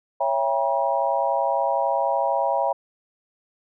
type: chord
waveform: sine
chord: C# diminished seventh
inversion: none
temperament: just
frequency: 554.4 / 665.2 / 798.3 / 957.9 Hz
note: C#5 / E5 / G5 / Bb5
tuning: 0 / +16 / +31 / +47 cents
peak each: -25 dBFS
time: 0.2-2.73 s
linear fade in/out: 10 ms
effects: none